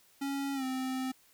square tone with pitch glide, 277.2 to 260.1 Hz, C#4 to C4, 0 to -10 cents, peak -33 dBFS, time 0.21-1.12 s, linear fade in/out 10 ms, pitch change -110 cents, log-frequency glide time 0.54-0.64 s, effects white hiss -64 dBFS RMS until 1.33 s

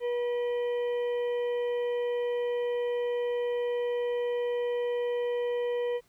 harmonic tone with a mistuned harmonic, 483.8 Hz, B4, 36 cents flat, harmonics 1 / 2 / 4 / 5 / 6, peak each -27 / -43 / -45 / -51 / -50 dBFS, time 0-6.01 s, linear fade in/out 50 ms, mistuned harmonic 6, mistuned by +91 cents, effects pink hiss -66 dBFS RMS until 6.08 s

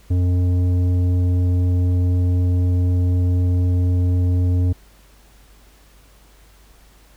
sine tone with tanh clipping, 89.6 Hz, F2, 45 cents sharp, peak -16 dBFS, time 0.1-4.73 s, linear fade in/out 10 ms, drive 10 dB, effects added 50 Hz sine -48 dBFS peak until 7.16 s + pink hiss -53 dBFS RMS until 7.16 s

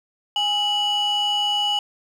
sine tone pair together, 825.9 / 2943 Hz, G#5 / F#7, -10 / -10 cents, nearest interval octave + minor seventh, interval 2200 cents, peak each -22 / -18 dBFS, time 0.36-1.79 s, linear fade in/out 2 ms, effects tanh soft clip ceiling -16 dBFS + 8-bit

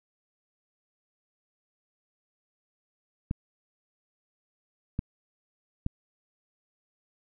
clicks, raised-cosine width 5 ms, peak -16 dBFS, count 3, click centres 3.311 / 4.991 / 5.864 s, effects none

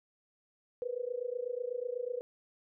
sine tone with amplitude modulation, 490.7 Hz, B4, 11 cents flat, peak -30 dBFS, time 0.82-2.21 s, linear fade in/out 0 ms, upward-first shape sine, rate 28.1 Hz, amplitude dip 90%, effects none

